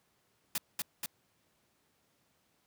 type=noise with echo; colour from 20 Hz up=white; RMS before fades=-33 dBFS; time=0.55-0.58 s; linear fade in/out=2 ms; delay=240 ms; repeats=2; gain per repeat=-2 dB; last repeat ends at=1.06 s; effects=pink hiss -73 dBFS RMS until 2.66 s + high-pass 100 Hz 12 dB/octave